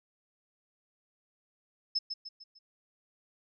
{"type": "tone with echo", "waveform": "sine", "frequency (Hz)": 5220, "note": "E8", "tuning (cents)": -18, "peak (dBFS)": -26, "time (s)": [1.95, 1.99], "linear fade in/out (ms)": 10, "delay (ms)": 150, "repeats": 4, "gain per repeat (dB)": -7, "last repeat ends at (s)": 2.59, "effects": []}